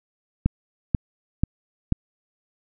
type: click train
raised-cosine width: 5 ms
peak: -6 dBFS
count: 4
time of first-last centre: 0.46-1.923 s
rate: 2.05 Hz
effects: none